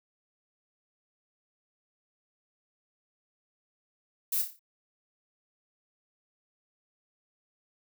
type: noise with echo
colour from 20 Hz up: violet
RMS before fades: -29 dBFS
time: 4.32-4.42 s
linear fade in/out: 5 ms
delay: 29 ms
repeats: 6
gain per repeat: -6 dB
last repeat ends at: 4.594 s
effects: none